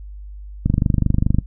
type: click train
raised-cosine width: 5 ms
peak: -4 dBFS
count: 19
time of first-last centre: 0.66-1.386 s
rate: 24.8 Hz
effects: noise-tail reverb RT60 0.1 s tail -18 dB re dry + added 50 Hz sine -32 dBFS peak until 1.46 s